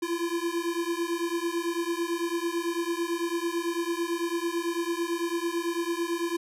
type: beating tone pair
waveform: square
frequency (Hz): 336.1 / 345.1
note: E4 / F4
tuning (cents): +34 / -21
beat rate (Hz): 9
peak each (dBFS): -31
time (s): 0.02-6.37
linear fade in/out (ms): 10
effects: resampled to 32000 Hz